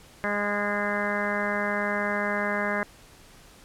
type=harmonic tone with a mistuned harmonic; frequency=205.5 Hz; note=G#3; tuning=18 cents flat; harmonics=1 / 2 / 3 / 4 / 5 / 6 / 7 / 8 / 9 / 10; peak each=-32 / -35 / -31 / -37 / -35 / -36 / -37 / -31 / -36 / -35 dBFS; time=0.24-2.83 s; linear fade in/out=0 ms; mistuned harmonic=9; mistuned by=-23 cents; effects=pink hiss -52 dBFS RMS until 3.64 s + low-pass 12000 Hz 12 dB/octave